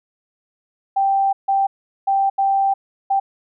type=tone bursts at uneven times; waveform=sine; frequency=784 Hz; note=G5; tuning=in tune; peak=-14 dBFS; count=5; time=0.96-1.33 / 1.48-1.67 / 2.07-2.3 / 2.38-2.74 / 3.1-3.2 s; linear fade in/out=10 ms; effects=none